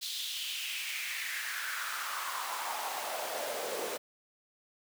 pink noise with high-pass filter sweep, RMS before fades -37 dBFS, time 0.01-3.98 s, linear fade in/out 20 ms, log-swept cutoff 3900 to 430 Hz, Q 3.7, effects none

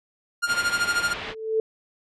45% pulse tone with tremolo, 1408 Hz, F6, 14 cents sharp, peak -19 dBFS, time 0.42-1.14 s, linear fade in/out 20 ms, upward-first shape sine, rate 13 Hz, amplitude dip 75%
white low-pass noise, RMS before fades -34 dBFS, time 0.46-1.35 s, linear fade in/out 50 ms, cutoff 3200 Hz, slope 24 dB/octave
sine tone with exponential growth, 441.2 Hz, A4, 5 cents sharp, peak -17 dBFS, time 1.09-1.6 s, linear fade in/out 2 ms, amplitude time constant 110 ms
effects resampled to 24000 Hz

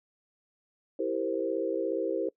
sine chord, C dominant seventh, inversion first, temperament equal, 329.6 / 392 / 466.2 / 523.3 Hz, E4 / G4 / Bb4 / C5, 0 / 0 / 0 / 0 cents, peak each -33 dBFS, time 0.99-2.29 s, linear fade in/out 5 ms, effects noise-tail reverb RT60 0.1 s tail -23 dB re dry

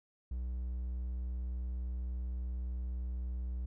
triangle tone, 61.74 Hz, B1, in tune, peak -33 dBFS, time 0.31-3.66 s, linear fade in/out 5 ms, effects none

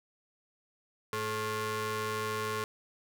sawtooth ring-modulated tone, 325.1 Hz, E4, 24 cents flat, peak -25 dBFS, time 1.13-2.64 s, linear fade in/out 0 ms, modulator 756 Hz, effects none

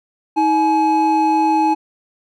triangle tone pair together, 318.2 / 848 Hz, D#4 / G#5, +39 / +36 cents, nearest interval octave + perfect fourth, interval 1697 cents, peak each -15 / -12 dBFS, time 0.36-1.75 s, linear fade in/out 20 ms, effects none

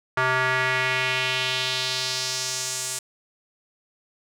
square tone with band-pass filter sweep, 129 Hz, C3, 24 cents flat, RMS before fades -25 dBFS, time 0.17-2.99 s, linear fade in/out 5 ms, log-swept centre 1400 to 8200 Hz, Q 2, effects none

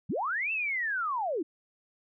sine linear two-way sweep, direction up then down, 108.8 to 2697 to 281.7 Hz, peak -28 dBFS, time 0.09-1.43 s, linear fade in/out 10 ms, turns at 0.52 s, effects none

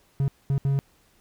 triangle tone bursts at uneven times, 138 Hz, C#3, 7 cents flat, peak -18 dBFS, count 3, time 0.2-0.28 / 0.5-0.58 / 0.65-0.79 s, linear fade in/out 0 ms, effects pink hiss -62 dBFS RMS until 1.2 s

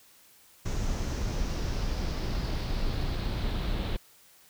brown noise with low-pass filter sweep, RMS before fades -30 dBFS, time 0.65-3.97 s, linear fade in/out 10 ms, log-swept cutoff 6600 to 3700 Hz, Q 3.2, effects white hiss -58 dBFS RMS until 4.49 s

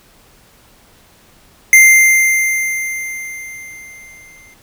square tone with exponential decay, 2093 Hz, C7, in tune, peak -3 dBFS, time 1.73-4.54 s, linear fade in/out 1 ms, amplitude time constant 610 ms, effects pink hiss -48 dBFS RMS until 4.62 s

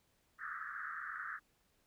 white band-pass noise, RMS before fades -44 dBFS, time 0.38-1.4 s, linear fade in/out 50 ms, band 1200 to 1800 Hz, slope 96 dB/octave, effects pink hiss -75 dBFS RMS until 1.86 s

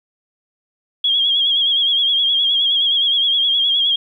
sine tone with vibrato, 3281 Hz, G#7, 22 cents flat, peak -13 dBFS, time 1.04-3.96 s, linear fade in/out 5 ms, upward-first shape sine, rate 9.6 Hz, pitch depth 55 cents each way, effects 9-bit

